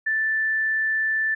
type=tone; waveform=sine; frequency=1762 Hz; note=A6; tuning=2 cents sharp; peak=-20 dBFS; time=0.06-1.35 s; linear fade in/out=10 ms; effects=none